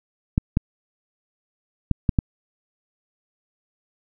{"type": "clicks", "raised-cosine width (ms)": 5, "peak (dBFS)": -5, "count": 5, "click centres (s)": [0.379, 0.571, 1.913, 2.092, 2.188], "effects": []}